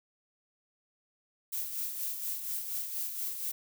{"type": "noise with tremolo", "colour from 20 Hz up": "violet", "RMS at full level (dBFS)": -34, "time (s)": [1.52, 3.52], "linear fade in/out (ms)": 10, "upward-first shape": "sine", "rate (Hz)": 4.2, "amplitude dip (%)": 50, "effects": []}